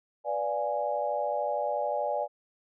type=chord; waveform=sine; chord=B diminished seventh; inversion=none; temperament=equal; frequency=493.9 / 587.3 / 698.5 / 830.6 Hz; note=B4 / D5 / F5 / Ab5; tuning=0 / 0 / 0 / 0 cents; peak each=-36 / -30 / -35 / -32 dBFS; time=0.24-2.28 s; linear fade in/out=50 ms; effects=none